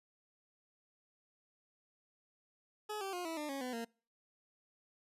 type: tone with pitch steps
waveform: 20% pulse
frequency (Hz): 423.6 / 388.4 / 356.2 / 326.6 / 299.5 / 274.7 / 251.9 / 231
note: G#4 / G4 / F4 / E4 / D4 / C#4 / B3 / A#3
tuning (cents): +34 / -16 / +34 / -16 / +34 / -16 / +34 / -16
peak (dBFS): -34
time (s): 2.89-3.85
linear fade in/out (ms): 10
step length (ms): 120
effects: noise-tail reverb RT60 0.4 s tail -26 dB re dry + resampled to 32000 Hz